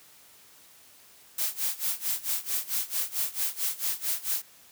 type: noise with tremolo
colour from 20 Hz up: blue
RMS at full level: -27 dBFS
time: 1.38-4.42 s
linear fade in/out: 5 ms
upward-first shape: sine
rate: 4.5 Hz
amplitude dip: 90%
effects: white hiss -55 dBFS RMS until 4.71 s + high-pass 60 Hz 12 dB/octave